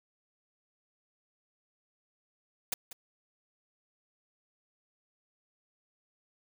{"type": "noise with echo", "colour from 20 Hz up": "white", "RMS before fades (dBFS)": -31, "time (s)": [2.72, 2.74], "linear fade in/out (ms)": 5, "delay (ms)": 190, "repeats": 1, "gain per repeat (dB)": -13, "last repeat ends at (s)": 2.93, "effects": []}